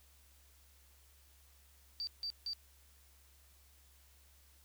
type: tone bursts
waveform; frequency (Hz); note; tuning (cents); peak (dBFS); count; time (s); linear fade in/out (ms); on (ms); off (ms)
sine; 4648; D8; -19; -37; 3; 2-2.533; 0; 71; 160
effects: added 68 Hz sine -64 dBFS peak until 4.64 s + white hiss -67 dBFS RMS until 4.64 s